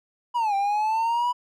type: linear two-way sweep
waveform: triangle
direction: down then up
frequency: 987.8 to 784 to 987.8 Hz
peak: -19 dBFS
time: 0.34-1.33 s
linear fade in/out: 20 ms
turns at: 0.55 s
effects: none